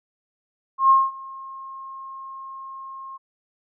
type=tone with ADSR envelope; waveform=sine; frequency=1072 Hz; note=C6; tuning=42 cents sharp; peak=-10 dBFS; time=0.78-3.18 s; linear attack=120 ms; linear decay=210 ms; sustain=-24 dB; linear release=22 ms; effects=none